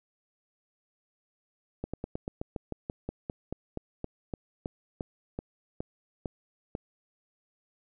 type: slowing click train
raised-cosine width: 2 ms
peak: -20 dBFS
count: 21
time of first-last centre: 1.84-6.751 s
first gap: 96 ms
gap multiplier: 1.09
effects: none